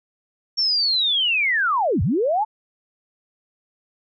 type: linear two-way sweep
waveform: sine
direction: down then up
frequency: 5520 to 71.8 to 900 Hz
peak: -17 dBFS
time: 0.57-2.45 s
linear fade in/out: 20 ms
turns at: 2.02 s
effects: none